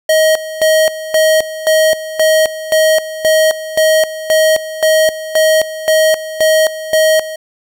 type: tone with tremolo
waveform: square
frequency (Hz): 630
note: D#5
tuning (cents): +21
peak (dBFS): -8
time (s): 0.09-7.36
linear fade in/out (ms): 5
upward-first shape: square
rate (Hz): 1.9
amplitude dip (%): 80
effects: none